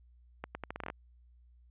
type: accelerating click train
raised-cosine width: 0.5 ms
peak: -23 dBFS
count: 10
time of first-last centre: 0.44-0.901 s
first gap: 110 ms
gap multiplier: 0.79
effects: added 60 Hz sine -58 dBFS peak until 1.7 s + resampled to 8000 Hz